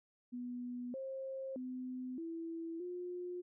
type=tone with pitch steps; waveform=sine; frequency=245.6 / 533 / 254.4 / 330.4 / 356.7 Hz; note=B3 / C5 / C4 / E4 / F4; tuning=-9 / +32 / -48 / +4 / +37 cents; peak=-40 dBFS; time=0.32-3.42 s; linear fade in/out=20 ms; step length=620 ms; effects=none